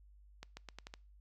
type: accelerating click train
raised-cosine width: 0.2 ms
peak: -29 dBFS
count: 6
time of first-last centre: 0.43-0.939 s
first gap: 140 ms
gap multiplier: 0.84
effects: noise-tail reverb RT60 0.4 s tail -25 dB re dry + added 50 Hz sine -58 dBFS peak until 1.2 s